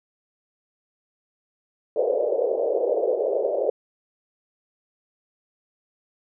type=band-pass noise; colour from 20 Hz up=pink; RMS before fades=-23 dBFS; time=1.96-3.7 s; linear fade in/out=5 ms; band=430 to 600 Hz; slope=48 dB/octave; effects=none